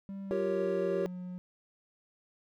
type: tone with pitch glide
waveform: triangle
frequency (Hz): 196 to 180.77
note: G3 to F#3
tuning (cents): 0 to -40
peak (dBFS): -36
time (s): 0.09-1.38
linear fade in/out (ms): 0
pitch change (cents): -140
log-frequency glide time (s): 0.23-0.91
type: chord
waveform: triangle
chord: G half-diminished seventh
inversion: third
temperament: equal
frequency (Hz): 349.2 / 392 / 466.2 / 554.4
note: F4 / G4 / Bb4 / Db5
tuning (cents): 0 / 0 / 0 / 0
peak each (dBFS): -35 / -30 / -35 / -32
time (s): 0.31-1.06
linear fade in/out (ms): 0
effects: none